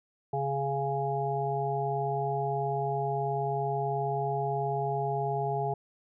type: harmonic tone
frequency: 138.5 Hz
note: C#3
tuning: 1 cent flat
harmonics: 1 / 3 / 5 / 6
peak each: -33 / -33 / -33 / -33 dBFS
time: 0.33-5.74 s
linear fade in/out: 5 ms
effects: none